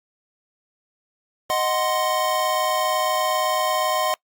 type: chord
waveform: square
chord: C diminished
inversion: first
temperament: equal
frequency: 622.3 / 740 / 1046.5 Hz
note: Eb5 / Gb5 / C6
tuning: 0 / 0 / 0 cents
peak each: -25 / -26 / -24 dBFS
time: 1.5-4.14 s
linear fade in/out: 0 ms
effects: noise-tail reverb RT60 0.1 s tail -25 dB re dry + Opus 48 kbps